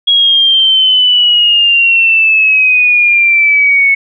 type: exponential sweep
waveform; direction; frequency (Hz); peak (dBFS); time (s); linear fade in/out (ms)
sine; down; 3322 to 2200; -5; 0.07-3.95; 10
effects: none